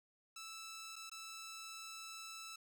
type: tone with dropouts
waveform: 10% pulse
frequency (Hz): 1318.5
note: E6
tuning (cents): 0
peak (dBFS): -40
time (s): 0.36-2.56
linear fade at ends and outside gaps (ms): 5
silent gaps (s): 0.958-0.962 / 1.097-1.115
effects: none